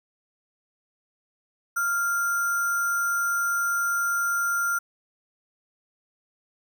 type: tone with sample-and-hold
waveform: sine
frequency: 1395 Hz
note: F6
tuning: 2 cents flat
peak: -22 dBFS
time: 1.76-4.79 s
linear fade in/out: 10 ms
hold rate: 7350 Hz
effects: none